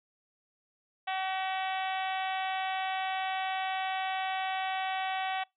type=harmonic tone; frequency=379.4 Hz; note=F#4; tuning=43 cents sharp; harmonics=2 / 3 / 4 / 5 / 6 / 7 / 8 / 9 / 10; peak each=-32 / -42 / -42 / -41 / -43 / -43 / -45 / -45 / -52 dBFS; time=1.07-5.44 s; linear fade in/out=10 ms; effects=noise-tail reverb RT60 0.2 s tail -26 dB re dry